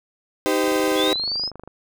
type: chord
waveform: 35% pulse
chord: C minor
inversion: first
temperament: equal with one note detuned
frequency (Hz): 311.1 / 392 / 511.6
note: Eb4 / G4 / C5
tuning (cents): 0 / 0 / -39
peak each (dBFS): -21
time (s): 0.46-1.13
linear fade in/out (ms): 0
type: click train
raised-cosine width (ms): 1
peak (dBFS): -24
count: 27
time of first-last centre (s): 0.64-1.676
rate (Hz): 25.1
type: linear sweep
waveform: sine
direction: up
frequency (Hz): 3277 to 5230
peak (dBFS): -22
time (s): 0.95-1.51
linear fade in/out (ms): 50
effects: none